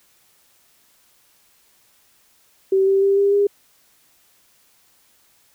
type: tone with pitch steps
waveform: sine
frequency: 384.8 / 389.7 / 394.7 / 399.8 / 404.9 Hz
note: G4 / G4 / G4 / G4 / G#4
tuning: -32 / -10 / +12 / +34 / -44 cents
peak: -13 dBFS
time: 2.72-3.47 s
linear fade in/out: 5 ms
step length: 150 ms
effects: white hiss -58 dBFS RMS until 5.54 s